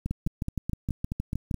two click trains, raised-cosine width 5 ms, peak -17 / -16 dBFS, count 8 / 10, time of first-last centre 0.06-1.543 / 0.11-1.512 s, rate 4.72 / 6.42 Hz, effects 8-bit

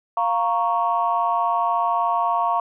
sine chord, Bb minor, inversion second, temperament equal, 698.5 / 932.3 / 1108.7 Hz, F5 / Bb5 / Db6, 0 / 0 / 0 cents, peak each -22 dBFS, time 0.17-2.6 s, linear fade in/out 2 ms, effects tanh soft clip ceiling -9 dBFS

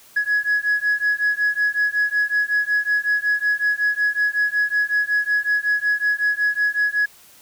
sine beating tone pair, 1676 / 1681.4 Hz, G#6 / G#6, +15 / +21 cents, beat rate 5.4 Hz, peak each -19 dBFS, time 0.16-7.06 s, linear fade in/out 10 ms, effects tanh soft clip ceiling -13 dBFS + white hiss -49 dBFS RMS until 7.41 s

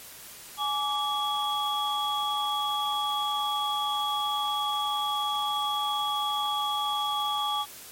sine tone cluster, 838 / 1161 / 3337 Hz, G#5 / D6 / G#7, +15 / -20 / +8 cents, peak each -30 / -30 / -30 dBFS, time 0.57-7.66 s, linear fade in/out 50 ms, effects white hiss -45 dBFS RMS until 7.91 s + MP3 64 kbps

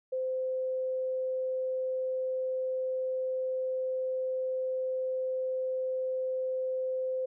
sine tone, 517 Hz, C5, 21 cents flat, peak -29 dBFS, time 0.12-7.26 s, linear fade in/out 10 ms, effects none

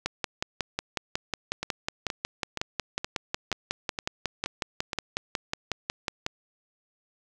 two click trains, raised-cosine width 0.2 ms, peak -13 / -10 dBFS, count 8 / 35, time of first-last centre 1.63-4.932 / 0.06-6.264 s, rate 2.12 / 5.48 Hz, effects none

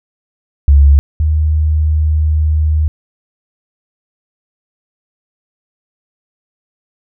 sine tone pair in turn, 70.5 / 77.09 Hz, C#2 / D#2, +30 / -15 cents, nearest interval major second, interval 155 cents, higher second, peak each -3 / -9 dBFS, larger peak first, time 0.68-0.99 / 1.2-2.88 s, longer second, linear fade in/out 0 ms, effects none

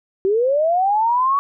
sine linear sweep, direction up, 372.5 to 1135 Hz, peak -14 dBFS, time 0.25-1.39 s, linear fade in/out 0 ms, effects none

